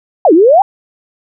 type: exponential two-way sweep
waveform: sine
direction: down then up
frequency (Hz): 830.6 to 300.9 to 830.6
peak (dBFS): -3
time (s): 0.25-0.62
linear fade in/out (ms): 2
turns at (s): 0.33
effects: none